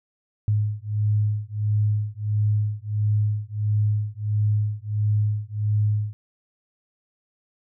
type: beating tone pair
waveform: sine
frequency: 104.6 / 106.1 Hz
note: G#2 / G#2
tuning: +13 / +38 cents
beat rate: 1.5 Hz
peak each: -23 dBFS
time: 0.48-6.13 s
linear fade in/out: 0 ms
effects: none